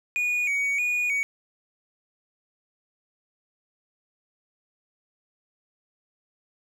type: tone with vibrato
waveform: triangle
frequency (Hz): 2349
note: D7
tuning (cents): 0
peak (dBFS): -21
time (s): 0.16-1.23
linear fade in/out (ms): 0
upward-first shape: square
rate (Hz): 1.6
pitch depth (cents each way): 76
effects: none

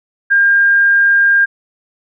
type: tone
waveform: sine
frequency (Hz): 1606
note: G6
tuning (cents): +41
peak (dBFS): -7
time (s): 0.3-1.46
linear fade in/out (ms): 20
effects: none

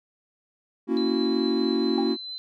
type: chord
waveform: triangle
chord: F# dominant seventh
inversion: first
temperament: equal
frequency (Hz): 233.1 / 277.2 / 329.6 / 370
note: A#3 / C#4 / E4 / F#4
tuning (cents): 0 / 0 / 0 / 0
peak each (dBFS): -25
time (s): 0.87-2.17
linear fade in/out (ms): 50
type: tone with tremolo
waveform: sine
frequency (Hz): 4048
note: B7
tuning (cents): +42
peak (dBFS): -32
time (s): 0.97-2.38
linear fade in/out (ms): 0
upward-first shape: triangle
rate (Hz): 4.6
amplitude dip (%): 30
type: tone with exponential decay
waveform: sine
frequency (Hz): 803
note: G5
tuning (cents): +41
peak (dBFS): -25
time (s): 1.98-2.16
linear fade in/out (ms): 1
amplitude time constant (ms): 37
effects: none

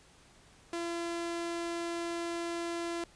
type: tone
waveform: sawtooth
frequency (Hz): 340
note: F4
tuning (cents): -46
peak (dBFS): -30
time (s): 0.73-3.04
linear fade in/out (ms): 2
effects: pink hiss -60 dBFS RMS until 3.15 s + resampled to 22050 Hz

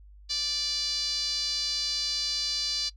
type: tone with band-pass filter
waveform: 5% pulse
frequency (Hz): 585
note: D5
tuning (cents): -7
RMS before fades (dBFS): -30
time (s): 0.29-2.9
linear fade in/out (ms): 20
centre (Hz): 4500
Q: 5.8
effects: noise-tail reverb RT60 0.1 s tail -22 dB re dry + added 50 Hz sine -48 dBFS peak until 2.96 s

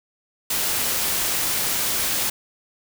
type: noise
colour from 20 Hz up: white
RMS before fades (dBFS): -23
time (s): 0.5-2.3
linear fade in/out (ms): 5
effects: none

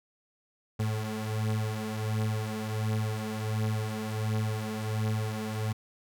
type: beating tone pair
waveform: 35% pulse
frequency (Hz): 108 / 109.4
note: A2 / A2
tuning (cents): -32 / -9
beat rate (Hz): 1.4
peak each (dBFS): -29 / -32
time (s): 0.79-5.73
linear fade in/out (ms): 10
effects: none

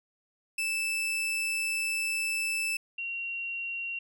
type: tone pair in turn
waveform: 40% pulse / sine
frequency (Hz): 2637 / 2750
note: E7 / F7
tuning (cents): 0 / -27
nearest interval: minor second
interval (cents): 73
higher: second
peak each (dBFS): -27 / -32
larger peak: first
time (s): 0.58-2.77 / 2.98-3.99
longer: first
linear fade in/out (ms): 5
effects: none

